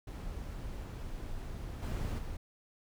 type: noise with level steps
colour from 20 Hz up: brown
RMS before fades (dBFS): -41 / -35 / -40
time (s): 0.07-2.37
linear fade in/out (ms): 5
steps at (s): 1.82 / 2.18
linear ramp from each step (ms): 10
effects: none